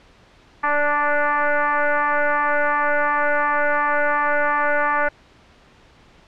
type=tone with frequency modulation; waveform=sine; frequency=294.4 Hz; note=D4; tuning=4 cents sharp; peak=-16 dBFS; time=0.63-5.09 s; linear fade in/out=10 ms; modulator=293 Hz; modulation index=5.5; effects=pink hiss -51 dBFS RMS until 6.27 s + low-pass 4000 Hz 12 dB/octave